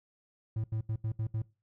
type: tone bursts at uneven times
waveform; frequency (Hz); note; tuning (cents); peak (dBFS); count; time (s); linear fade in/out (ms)
triangle; 110; A2; 0; -28; 6; 0.56-0.64 / 0.72-0.81 / 0.89-0.96 / 1.04-1.12 / 1.19-1.27 / 1.34-1.42; 5
effects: noise-tail reverb RT60 0.3 s tail -21 dB re dry